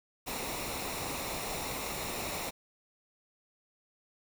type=noise with comb filter; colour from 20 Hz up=pink; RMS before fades=-37 dBFS; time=0.26-2.51 s; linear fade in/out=20 ms; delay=0.63 ms; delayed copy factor=-0.55; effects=none